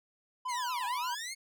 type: tone with vibrato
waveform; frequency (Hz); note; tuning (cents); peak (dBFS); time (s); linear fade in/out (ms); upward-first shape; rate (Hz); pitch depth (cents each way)
triangle; 987.8; B5; 0; -31; 0.45-1.15; 10; sine; 8.6; 54
type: linear two-way sweep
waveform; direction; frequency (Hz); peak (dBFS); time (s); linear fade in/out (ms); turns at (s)
15% pulse; down then up; 2217 to 792 to 2217; -31; 0.48-1.35; 20; 0.85
effects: none